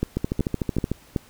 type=two click trains; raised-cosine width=3 ms; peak=-9 / -10 dBFS; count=4 / 11; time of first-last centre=0.03-1.162 / 0.17-0.916 s; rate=2.65 / 13.4 Hz; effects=pink hiss -52 dBFS RMS until 1.29 s